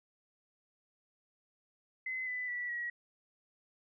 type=tone with pitch steps; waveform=sine; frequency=2041 / 1997.8 / 1955.6 / 1914.2 Hz; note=C7 / B6 / B6 / A#6; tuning=-44 / +19 / -18 / +45 cents; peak=-35 dBFS; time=2.06-2.9 s; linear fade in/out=5 ms; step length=210 ms; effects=none